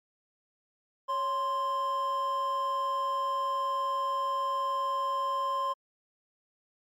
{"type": "tone pair together", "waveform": "triangle", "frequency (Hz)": [554.4, 1046.5], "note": ["C#5", "C6"], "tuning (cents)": [0, 0], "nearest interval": "major seventh", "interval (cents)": 1100, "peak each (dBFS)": [-35, -26], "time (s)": [1.08, 5.74], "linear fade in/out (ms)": 20, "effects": ["MP3 96 kbps"]}